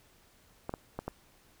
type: clicks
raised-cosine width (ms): 1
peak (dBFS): -21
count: 4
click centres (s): 0.694 / 0.739 / 0.99 / 1.08
effects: pink hiss -63 dBFS RMS until 1.6 s